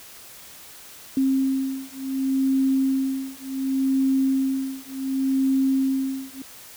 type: beating tone pair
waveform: sine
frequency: 266.8 / 267.48 Hz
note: C4 / C4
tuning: +34 / +38 cents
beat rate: 0.68 Hz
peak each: -23 dBFS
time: 1.17-6.42 s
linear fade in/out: 2 ms
effects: white hiss -44 dBFS RMS until 6.76 s